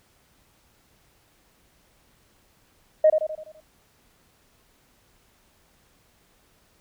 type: tone with echo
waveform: sine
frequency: 622.3 Hz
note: D#5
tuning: in tune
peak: -11 dBFS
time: 3.04-3.1 s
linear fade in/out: 5 ms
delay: 84 ms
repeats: 6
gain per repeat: -6 dB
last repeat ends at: 3.604 s
effects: tanh soft clip ceiling -7 dBFS + pink hiss -62 dBFS RMS until 6.8 s